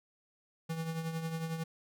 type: tone with tremolo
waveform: square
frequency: 162.9 Hz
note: E3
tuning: 20 cents flat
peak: -33 dBFS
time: 0.69-1.64 s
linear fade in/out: 10 ms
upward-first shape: triangle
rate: 11 Hz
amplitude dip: 60%
effects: none